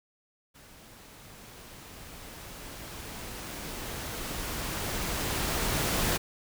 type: noise with level ramp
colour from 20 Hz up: pink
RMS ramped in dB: -53 to -27 dBFS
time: 0.54-6.18 s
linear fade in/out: 20 ms
effects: none